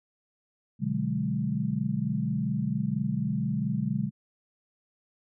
sine chord, G# half-diminished seventh, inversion first, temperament equal with one note detuned, 123.47 / 146.83 / 185 / 209.3 Hz, B2 / D3 / F#3 / G#3, 0 / 0 / 0 / +14 cents, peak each -33 / -31 / -32 / -30 dBFS, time 0.79-4.11 s, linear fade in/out 50 ms, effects none

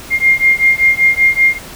sine beating tone pair, 2117 / 2122.2 Hz, C7 / C7, +20 / +24 cents, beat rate 5.2 Hz, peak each -11 dBFS, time 0.1-1.59 s, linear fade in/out 50 ms, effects pink hiss -32 dBFS RMS until 1.75 s

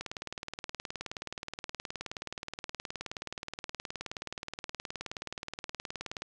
click train, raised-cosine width 0.2 ms, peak -20 dBFS, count 119, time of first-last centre 0.01-6.221 s, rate 19 Hz, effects resampled to 24000 Hz + 8-bit

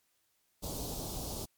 pink band-stop noise, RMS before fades -39 dBFS, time 0.62-1.46 s, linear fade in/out 20 ms, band 900 to 3900 Hz, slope 24 dB/octave, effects white hiss -75 dBFS RMS until 1.57 s + MP3 96 kbps

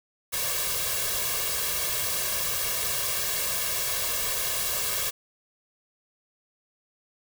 white noise with comb filter, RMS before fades -28 dBFS, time 0.32-5.11 s, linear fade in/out 20 ms, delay 1.8 ms, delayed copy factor +0.9, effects none

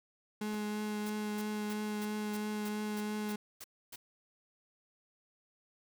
35% pulse tone with vibrato, 211 Hz, G#3, 28 cents sharp, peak -33 dBFS, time 0.41-3.36 s, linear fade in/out 5 ms, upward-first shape triangle, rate 3 Hz, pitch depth 13 cents each way
pink noise with exponential growth, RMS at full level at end -47 dBFS, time 0.47-0.55 s, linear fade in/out 2 ms, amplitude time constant 16 ms
white noise bursts, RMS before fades -47 dBFS, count 10, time 1.06-3.96 s, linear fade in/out 5 ms, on 38 ms, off 280 ms
effects none

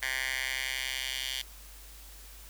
10% pulse tone with high-pass filter sweep, 130.81 Hz, C3, in tune, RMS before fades -34 dBFS, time 0.02-1.42 s, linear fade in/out 5 ms, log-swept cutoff 1800 to 3000 Hz, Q 2.4, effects added 50 Hz sine -49 dBFS peak until 2.49 s + white hiss -52 dBFS RMS until 2.49 s

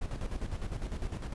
brown noise with tremolo, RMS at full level -34 dBFS, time 0.01-1.34 s, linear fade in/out 10 ms, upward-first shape square, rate 9.9 Hz, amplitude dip 60%, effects resampled to 24000 Hz

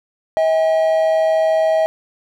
triangle tone pair together, 640.5 / 807 Hz, E5 / G#5, -50 / -50 cents, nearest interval major third, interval 400 cents, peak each -11 / -21 dBFS, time 0.37-1.86 s, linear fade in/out 0 ms, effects none

